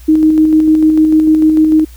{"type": "tone with tremolo", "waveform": "sine", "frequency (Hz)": 312.4, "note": "D#4", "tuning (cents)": 7, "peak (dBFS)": -4, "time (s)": [0.08, 1.85], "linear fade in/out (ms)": 10, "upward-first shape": "square", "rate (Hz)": 6.7, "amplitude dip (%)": 30, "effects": ["added 60 Hz sine -32 dBFS peak until 1.96 s", "white hiss -44 dBFS RMS until 1.96 s"]}